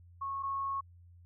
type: tone pair in turn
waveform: sine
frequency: 1097 / 1097 Hz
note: C#6 / C#6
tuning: -18 / -18 cents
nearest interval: unison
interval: 0 cents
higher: neither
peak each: -34 / -32 dBFS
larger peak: second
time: 0.21-0.43 / 0.43-0.81 s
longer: second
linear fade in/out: 10 ms
effects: added 87 Hz sine -54 dBFS peak until 1.25 s